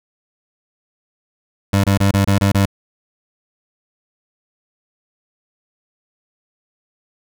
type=tone bursts; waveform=25% pulse; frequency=98.9 Hz; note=G2; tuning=16 cents sharp; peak=-8 dBFS; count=7; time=1.73-2.656 s; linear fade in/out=5 ms; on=110 ms; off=26 ms; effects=none